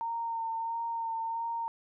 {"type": "tone with vibrato", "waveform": "sine", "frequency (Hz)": 916, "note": "A#5", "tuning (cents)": -31, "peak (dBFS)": -31, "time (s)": [0.01, 1.68], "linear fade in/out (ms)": 0, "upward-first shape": "sine", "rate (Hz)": 1.5, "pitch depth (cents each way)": 20, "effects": []}